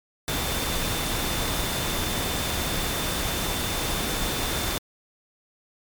sine tone in noise, 3556 Hz, A7, 18 cents sharp, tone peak -35 dBFS, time 0.28-4.78 s, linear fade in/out 0 ms, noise pink, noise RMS -27 dBFS, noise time 0.28-4.78 s, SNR -11 dB, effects MP3 96 kbps

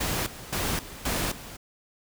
pink noise with tremolo, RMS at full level -28 dBFS, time 0-1.57 s, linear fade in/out 10 ms, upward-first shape square, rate 1.9 Hz, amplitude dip 80%, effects none

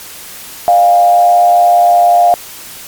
sine tone with frequency modulation, 704 Hz, F5, 14 cents sharp, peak -4 dBFS, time 0.68-2.34 s, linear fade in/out 0 ms, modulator 99.2 Hz, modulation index 0.54, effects white hiss -30 dBFS RMS until 2.87 s + MP3 96 kbps

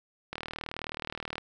click train, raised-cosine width 0.3 ms, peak -19 dBFS, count 42, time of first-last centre 0.33-1.381 s, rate 39 Hz, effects none

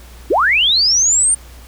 sine linear sweep, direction up, 270 to 9040 Hz, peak -10 dBFS, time 0.3-1.35 s, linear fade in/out 10 ms, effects added 60 Hz sine -36 dBFS peak until 1.67 s + pink hiss -43 dBFS RMS until 1.67 s

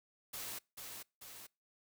white noise with echo, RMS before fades -44 dBFS, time 0.33-0.59 s, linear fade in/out 10 ms, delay 440 ms, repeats 2, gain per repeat -4 dB, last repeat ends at 1.47 s, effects noise-tail reverb RT60 0.3 s tail -26 dB re dry

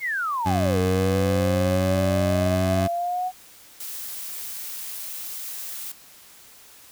sine exponential two-way sweep, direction down then up, 2217 to 455.3 to 743 Hz, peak -23 dBFS, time 0-3.32 s, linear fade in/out 50 ms, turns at 0.78 s
20% pulse tone with vibrato, 92.9 Hz, F#2, 7 cents sharp, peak -16 dBFS, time 0.45-2.88 s, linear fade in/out 20 ms, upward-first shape sine, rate 13 Hz, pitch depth 11 cents each way
blue noise, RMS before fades -34 dBFS, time 3.8-5.92 s, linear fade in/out 5 ms
effects white hiss -49 dBFS RMS until 6.91 s

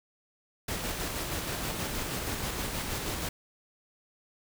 pink noise with tremolo, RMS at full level -33 dBFS, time 0.68-3.29 s, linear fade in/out 5 ms, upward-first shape square, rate 6.3 Hz, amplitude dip 25%, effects none

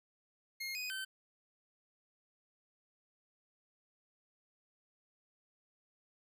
25% pulse tone with pitch steps, 2140 / 2497 / 1541 Hz, C7 / D#7 / G6, +38 / +6 / -30 cents, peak -35 dBFS, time 0.6-1.05 s, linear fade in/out 10 ms, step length 150 ms, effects none

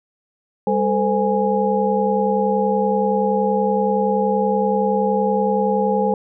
sine tone cluster, 200.2 / 442.4 / 513 / 829 Hz, G3 / A4 / C5 / G#5, +37 / +9 / -34 / -3 cents, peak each -21 dBFS, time 0.67-6.14 s, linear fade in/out 2 ms, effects none

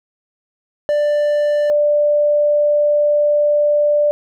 triangle / sine tone pair in turn, 590 / 590 Hz, D5 / D5, +8 / +8 cents, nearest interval unison, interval 0 cents, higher neither, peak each -11 dBFS, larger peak neither, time 0.89-1.7 / 1.7-4.11 s, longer second, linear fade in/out 0 ms, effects none

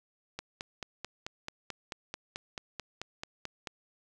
click train, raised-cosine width 0.2 ms, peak -20 dBFS, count 16, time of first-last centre 0.39-3.672 s, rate 4.57 Hz, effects none

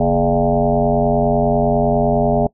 sine tone with frequency modulation, 417.2 Hz, G#4, 8 cents sharp, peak -12 dBFS, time 0-2.47 s, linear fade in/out 5 ms, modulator 90 Hz, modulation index 3.7, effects noise-tail reverb RT60 0.1 s tail -21 dB re dry

